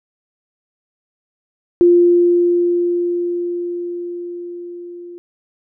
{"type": "tone with level ramp", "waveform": "sine", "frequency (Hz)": 349.2, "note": "F4", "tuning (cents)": 0, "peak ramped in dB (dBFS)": [-6, -31], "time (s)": [1.81, 5.18], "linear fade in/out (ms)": 0, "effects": []}